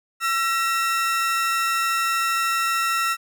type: tone pair together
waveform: 35% pulse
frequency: 1343.5 / 1900 Hz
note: E6 / A#6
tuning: +33 / +33 cents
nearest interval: tritone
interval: 600 cents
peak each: -19 / -26 dBFS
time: 0.2-3.17 s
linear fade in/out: 50 ms
effects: none